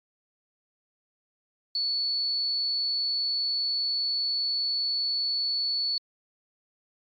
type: tone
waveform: sine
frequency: 4435 Hz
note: C#8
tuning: in tune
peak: -25 dBFS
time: 1.75-5.98 s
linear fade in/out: 2 ms
effects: AAC 48 kbps